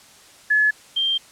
sine tone pair in turn, 1710 / 3171 Hz, A6 / G7, -50 / +19 cents, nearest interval major seventh, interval 1069 cents, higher second, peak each -14 / -18 dBFS, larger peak first, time 0.5-0.71 / 0.96-1.18 s, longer second, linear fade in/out 10 ms, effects white hiss -48 dBFS RMS until 1.31 s + low-pass 9000 Hz 12 dB/octave

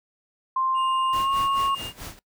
sine tone with pitch glide, 1050 to 1096.5 Hz, C6 to C#6, +6 to -19 cents, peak -21 dBFS, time 0.56-1.75 s, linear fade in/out 5 ms, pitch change +75 cents, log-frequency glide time 1.12-1.34 s
triangle tone, 2822 Hz, F7, 17 cents sharp, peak -31 dBFS, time 0.74-1.93 s, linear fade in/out 50 ms
pink noise with tremolo, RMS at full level -36 dBFS, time 1.13-2.19 s, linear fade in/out 0 ms, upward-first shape sine, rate 4.6 Hz, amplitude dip 85%
effects noise-tail reverb RT60 0.1 s tail -21 dB re dry

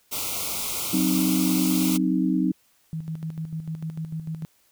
white band-stop noise, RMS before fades -29 dBFS, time 0.11-1.98 s, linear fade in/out 20 ms, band 1400 to 2100 Hz, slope 96 dB/octave
sine chord, C diminished, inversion second, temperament equal, 185 / 261.6 / 311.1 Hz, Gb3 / C4 / Eb4, 0 / 0 / 0 cents, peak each -24 dBFS, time 0.93-2.52 s, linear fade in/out 5 ms
sine tone with tremolo, 160 Hz, D#3, 49 cents sharp, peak -27 dBFS, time 2.93-4.45 s, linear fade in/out 0 ms, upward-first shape square, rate 6.7 Hz, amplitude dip 60%
effects white hiss -63 dBFS RMS until 4.71 s

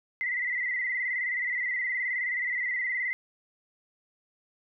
sine tone with vibrato, 2000 Hz, B6, 21 cents sharp, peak -27 dBFS, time 0.21-3.13 s, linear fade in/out 0 ms, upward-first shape square, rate 19 Hz, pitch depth 50 cents each way, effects none

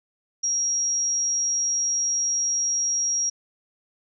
sine tone, 5650 Hz, F8, 19 cents sharp, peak -21 dBFS, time 0.43-3.3 s, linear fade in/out 10 ms, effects none

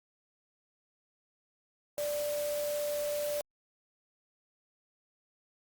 sine tone in noise, 587.3 Hz, D5, in tune, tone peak -31 dBFS, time 1.98-3.41 s, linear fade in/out 0 ms, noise white, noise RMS -42 dBFS, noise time 1.98-3.41 s, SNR +8 dB, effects Opus 48 kbps

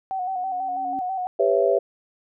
sine tone with vibrato, 747 Hz, F#5, 16 cents sharp, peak -24 dBFS, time 0.11-1.27 s, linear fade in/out 0 ms, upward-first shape square, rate 6.1 Hz, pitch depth 42 cents each way
sine tone with exponential growth, 277.2 Hz, C#4, in tune, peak -31 dBFS, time 0.16-0.99 s, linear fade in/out 0 ms, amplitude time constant 180 ms
sine chord, C# half-diminished seventh, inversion second, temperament just, 399.1 / 498.9 / 554.4 / 665.2 Hz, G4 / B4 / C#5 / E5, +31 / +17 / 0 / +16 cents, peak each -22 dBFS, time 1.39-1.79 s, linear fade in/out 10 ms
effects none

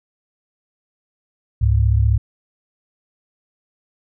sine tone pair together, 69.5 / 104.89 Hz, C#2 / G#2, +5 / +18 cents, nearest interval perfect fifth, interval 713 cents, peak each -15 dBFS, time 1.61-2.18 s, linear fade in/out 10 ms, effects none

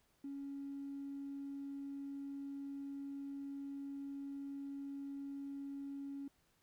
triangle tone, 278.6 Hz, C#4, 9 cents sharp, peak -39 dBFS, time 0.24-6.28 s, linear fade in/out 5 ms, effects tanh soft clip ceiling -40 dBFS + pink hiss -75 dBFS RMS until 6.62 s

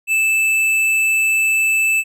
triangle tone with tanh clipping, 2633 Hz, E7, 3 cents flat, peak -15 dBFS, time 0.07-2.04 s, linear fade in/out 50 ms, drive 16 dB, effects none

